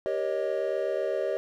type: chord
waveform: triangle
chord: Eb dominant seventh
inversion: first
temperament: equal with one note detuned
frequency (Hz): 392 / 475.4 / 554.4 / 622.3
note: G4 / Bb4 / Db5 / Eb5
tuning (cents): 0 / +34 / 0 / 0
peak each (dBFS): -30 / -32 / -29 / -29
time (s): 0.06-1.37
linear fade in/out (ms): 0
effects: none

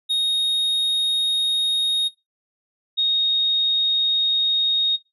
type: tone pair in turn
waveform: triangle / sine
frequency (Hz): 3729 / 3729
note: A#7 / A#7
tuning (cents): 0 / 0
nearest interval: unison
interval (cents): 0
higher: neither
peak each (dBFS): -16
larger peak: neither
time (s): 0.09-2.09 / 2.97-4.97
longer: neither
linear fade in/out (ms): 20
effects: noise-tail reverb RT60 0.2 s tail -20 dB re dry + resampled to 32000 Hz

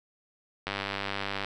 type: click train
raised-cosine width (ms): 0.3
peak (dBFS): -15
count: 78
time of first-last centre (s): 0.67-1.446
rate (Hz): 99.2
effects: none

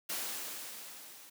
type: noise with level ramp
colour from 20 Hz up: white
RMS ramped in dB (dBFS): -36 to -54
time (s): 0.09-1.3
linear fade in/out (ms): 10
effects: high-pass 200 Hz 12 dB/octave

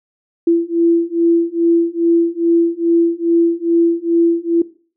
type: beating tone pair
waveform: sine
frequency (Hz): 335.7 / 338.1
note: E4 / E4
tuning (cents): +32 / +44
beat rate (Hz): 2.4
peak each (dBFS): -14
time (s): 0.47-4.62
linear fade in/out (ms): 5
effects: noise-tail reverb RT60 0.4 s tail -18 dB re dry

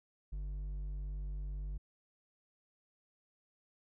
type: tone with hard clipping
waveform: sine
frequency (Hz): 49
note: G1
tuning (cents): 0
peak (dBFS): -39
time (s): 0.32-1.78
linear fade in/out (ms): 10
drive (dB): 5
effects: none

